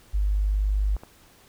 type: tone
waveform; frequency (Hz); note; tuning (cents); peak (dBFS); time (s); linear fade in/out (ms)
sine; 50.5; G#1; -48; -20; 0.13-0.97; 20
type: clicks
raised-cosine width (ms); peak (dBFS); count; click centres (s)
1; -27; 2; 0.966 / 1.035
effects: pink hiss -55 dBFS RMS until 1.48 s